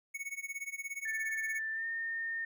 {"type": "tone with tremolo", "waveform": "square", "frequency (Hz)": 2217, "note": "C#7", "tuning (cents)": 0, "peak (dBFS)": -36, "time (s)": [0.14, 1.6], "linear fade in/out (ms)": 10, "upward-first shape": "sine", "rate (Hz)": 17, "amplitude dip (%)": 90}
{"type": "tone with pitch glide", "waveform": "sine", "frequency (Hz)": [1772, 1825], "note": ["A6", "A#6"], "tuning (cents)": [12, -37], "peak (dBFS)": -34, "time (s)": [1.05, 2.45], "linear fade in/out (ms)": 5, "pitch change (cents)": 51, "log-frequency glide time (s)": [1.72, 1.86]}
{"effects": []}